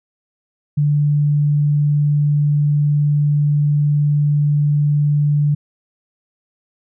sine tone, 146.83 Hz, D3, in tune, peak -12 dBFS, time 0.77-5.55 s, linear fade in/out 10 ms, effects none

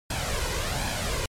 pink noise with flanger, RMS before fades -28 dBFS, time 0.1-1.26 s, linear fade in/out 5 ms, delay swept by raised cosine 1.2 to 2.03 ms, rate 1.3 Hz, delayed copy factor +0.6, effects low-pass 10000 Hz 12 dB/octave + MP3 96 kbps

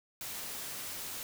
white noise, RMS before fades -41 dBFS, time 0.21-1.23 s, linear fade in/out 0 ms, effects none

